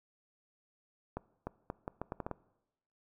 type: accelerating click train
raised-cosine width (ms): 1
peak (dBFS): -23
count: 9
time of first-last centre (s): 1.17-2.313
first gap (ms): 300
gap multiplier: 0.77
effects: noise-tail reverb RT60 0.9 s tail -21 dB re dry